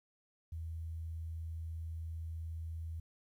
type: tone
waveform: sine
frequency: 81.5 Hz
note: E2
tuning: 19 cents flat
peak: -39 dBFS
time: 0.52-3 s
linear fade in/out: 5 ms
effects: 12-bit